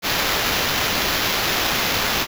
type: noise with sample-and-hold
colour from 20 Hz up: white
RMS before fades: -21 dBFS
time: 0.02-2.27 s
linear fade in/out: 50 ms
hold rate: 8820 Hz
effects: none